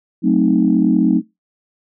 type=chord; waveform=sine; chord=F# diminished seventh; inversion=none; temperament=equal; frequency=185 / 220 / 261.6 / 311.1 Hz; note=F#3 / A3 / C4 / Eb4; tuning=0 / 0 / 0 / 0 cents; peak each=-16 dBFS; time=0.22-1.22 s; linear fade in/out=50 ms; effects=noise-tail reverb RT60 0.2 s tail -22 dB re dry + tanh soft clip ceiling -1 dBFS